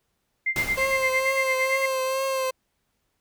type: tone with tremolo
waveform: sine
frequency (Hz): 2093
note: C7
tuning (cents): 0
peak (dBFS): -20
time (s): 0.46-1.86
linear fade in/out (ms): 5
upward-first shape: sine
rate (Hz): 8.8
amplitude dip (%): 90
type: noise with exponential decay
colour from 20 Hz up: pink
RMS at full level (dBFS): -29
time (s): 0.56-1.62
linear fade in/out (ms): 1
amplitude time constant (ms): 230
type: tone with vibrato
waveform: 30% pulse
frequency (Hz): 529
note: C5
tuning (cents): +19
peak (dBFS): -21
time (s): 0.77-2.51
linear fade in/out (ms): 10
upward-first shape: triangle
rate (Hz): 2.2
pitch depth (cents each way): 33
effects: pink hiss -74 dBFS RMS until 3.2 s